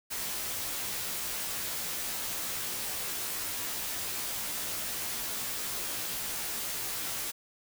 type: noise with comb filter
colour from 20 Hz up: white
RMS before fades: -35 dBFS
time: 0.1-7.32 s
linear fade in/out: 20 ms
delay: 15 ms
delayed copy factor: -1
effects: none